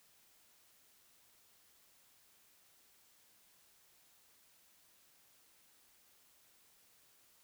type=silence; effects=white hiss -68 dBFS RMS until 7.43 s